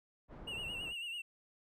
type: low-pass noise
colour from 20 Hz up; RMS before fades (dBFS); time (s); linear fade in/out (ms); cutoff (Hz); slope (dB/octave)
pink; -50; 0.28-0.94; 50; 1000; 12
type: tone with vibrato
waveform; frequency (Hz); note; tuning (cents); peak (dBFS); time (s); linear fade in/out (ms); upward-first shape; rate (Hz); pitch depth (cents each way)
triangle; 2794; F7; 0; -38; 0.47-1.22; 10; sine; 9.1; 70
effects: none

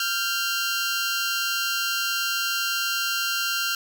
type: tone pair together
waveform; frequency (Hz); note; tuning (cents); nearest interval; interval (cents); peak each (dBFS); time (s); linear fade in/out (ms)
15% pulse; 1389.3 / 1570; F6 / G6; -9 / +2; major second; 211; -18 / -23; 0-3.75; 2
effects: none

